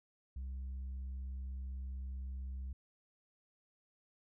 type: tone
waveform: sine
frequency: 65.41 Hz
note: C2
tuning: in tune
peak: -37 dBFS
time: 0.36-2.73 s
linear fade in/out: 5 ms
effects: tanh soft clip ceiling -39 dBFS